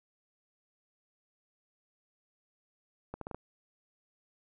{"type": "accelerating click train", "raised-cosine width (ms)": 1, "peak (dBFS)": -25, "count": 5, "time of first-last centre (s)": [3.14, 3.346], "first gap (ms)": 73, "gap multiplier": 0.77, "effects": []}